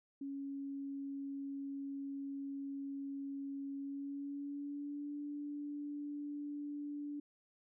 sine tone with pitch glide, 277.2 to 291 Hz, C#4 to D4, 0 to -16 cents, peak -40 dBFS, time 0.21-7.2 s, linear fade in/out 5 ms, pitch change +84 cents, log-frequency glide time 3.76-5.15 s, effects none

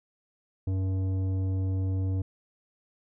sine tone with tanh clipping, 94.7 Hz, F#2, 41 cents sharp, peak -27 dBFS, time 0.67-2.22 s, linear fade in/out 5 ms, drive 11 dB, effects none

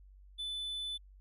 triangle tone, 3500 Hz, A7, 10 cents flat, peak -35 dBFS, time 0.38-0.98 s, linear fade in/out 20 ms, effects added 48 Hz sine -54 dBFS peak until 1.2 s + resampled to 32000 Hz

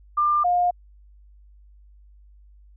sine tone pair in turn, 1195 / 710.6 Hz, D6 / F5, +30 / +30 cents, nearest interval major sixth, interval 900 cents, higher first, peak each -17 dBFS, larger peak neither, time 0.17-0.44 / 0.44-0.71 s, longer neither, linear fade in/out 10 ms, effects added 50 Hz sine -48 dBFS peak until 2.76 s

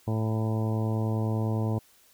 harmonic tone with a mistuned harmonic, 110 Hz, A2, in tune, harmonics 1 / 2 / 3 / 4 / 5 / 6 / 7 / 8 / 9, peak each -26 / -32 / -36 / -38 / -40 / -42 / -43 / -44 / -45 dBFS, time 0.07-1.79 s, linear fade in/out 10 ms, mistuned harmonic 8, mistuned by +35 cents, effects white hiss -60 dBFS RMS until 2.13 s

